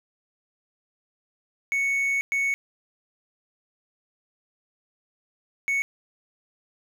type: tone bursts at uneven times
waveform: triangle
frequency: 2217 Hz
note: C#7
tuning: in tune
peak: -20 dBFS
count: 3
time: 1.72-2.21 / 2.32-2.54 / 5.68-5.82 s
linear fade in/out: 0 ms
effects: none